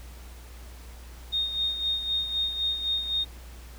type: tone with tremolo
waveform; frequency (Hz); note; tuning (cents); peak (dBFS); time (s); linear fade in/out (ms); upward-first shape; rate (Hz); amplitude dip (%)
sine; 3694; A#7; -16; -23; 1.32-3.25; 20; sine; 3.9; 60
effects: added 60 Hz sine -42 dBFS peak until 3.78 s + pink hiss -51 dBFS RMS until 3.78 s